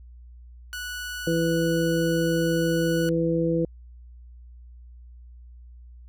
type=tone; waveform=sawtooth; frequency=1475 Hz; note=F#6; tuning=6 cents flat; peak=-28 dBFS; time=0.73-3.09 s; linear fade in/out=0 ms
type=harmonic tone; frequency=165.8 Hz; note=E3; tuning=10 cents sharp; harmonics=1 / 2 / 3; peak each=-25 / -25 / -25 dBFS; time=1.27-3.65 s; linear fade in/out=2 ms
effects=added 60 Hz sine -43 dBFS peak until 6.08 s

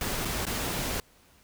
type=noise with dropouts; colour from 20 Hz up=pink; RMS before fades=-31 dBFS; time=0.01-1 s; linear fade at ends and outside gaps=1 ms; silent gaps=0.25-0.254 / 0.453-0.467 s; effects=pink hiss -60 dBFS RMS until 1.43 s

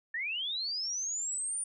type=linear sweep; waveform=sine; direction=up; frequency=1747 to 9397 Hz; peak=-32 dBFS; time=0.14-1.64 s; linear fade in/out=5 ms; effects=none

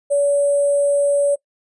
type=tone with sample-and-hold; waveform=sine; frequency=570 Hz; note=C#5; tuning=48 cents sharp; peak=-13 dBFS; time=0.1-1.36 s; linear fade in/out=20 ms; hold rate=8820 Hz; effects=noise-tail reverb RT60 0.1 s tail -21 dB re dry + resampled to 24000 Hz

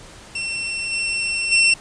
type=tone with level steps; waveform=sawtooth; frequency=2707 Hz; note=E7; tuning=45 cents sharp; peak=-20 / -17 / -9 dBFS; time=0.35-1.74 s; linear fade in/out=5 ms; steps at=0.91 / 1.51 s; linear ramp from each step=20 ms; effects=pink hiss -42 dBFS RMS until 1.8 s + resampled to 22050 Hz

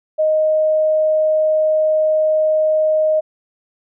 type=tone; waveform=sine; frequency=622.3 Hz; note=D#5; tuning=in tune; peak=-12 dBFS; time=0.18-3.21 s; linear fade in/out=20 ms; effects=none

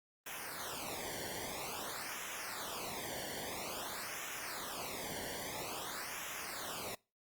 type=noise with flanger; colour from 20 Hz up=pink; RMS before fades=-43 dBFS; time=0.26-6.95 s; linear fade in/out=5 ms; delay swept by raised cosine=0.22 to 0.79 ms; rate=0.5 Hz; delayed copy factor=-0.95; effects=noise-tail reverb RT60 0.3 s tail -24 dB re dry + Opus 32 kbps

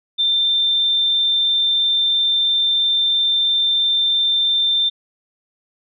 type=tone; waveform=sine; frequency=3577 Hz; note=A7; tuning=28 cents sharp; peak=-14 dBFS; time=0.18-4.9 s; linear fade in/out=20 ms; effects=none

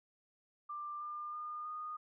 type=tone with pitch steps; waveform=sine; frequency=1186 / 1200.5 / 1215.1 / 1230 Hz; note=D6 / D6 / D#6 / D#6; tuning=+17 / +38 / -41 / -20 cents; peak=-40 dBFS; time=0.69-1.97 s; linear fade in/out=10 ms; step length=320 ms; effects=none

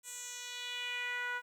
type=tone with band-pass filter sweep; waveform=10% pulse; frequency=489.8 Hz; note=B4; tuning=14 cents flat; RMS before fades=-40 dBFS; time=0.03-1.42 s; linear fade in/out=50 ms; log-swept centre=9100 to 1300 Hz; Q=2.2; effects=11-bit

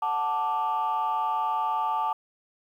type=chord; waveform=sine; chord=D major; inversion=first; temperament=equal; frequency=740 / 880 / 1174.7 Hz; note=F#5 / A5 / D6; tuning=0 / 0 / 0 cents; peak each=-31 / -25 / -28 dBFS; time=0.02-2.13 s; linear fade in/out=5 ms; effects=tanh soft clip ceiling -19 dBFS + 10-bit

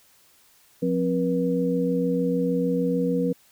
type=tone cluster; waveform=sine; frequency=177.8 / 264.4 / 481.6 Hz; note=F3 / C4 / B4; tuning=+31 / +18 / -44 cents; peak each=-25 dBFS; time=0.82-3.33 s; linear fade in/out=10 ms; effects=white hiss -58 dBFS RMS until 3.51 s

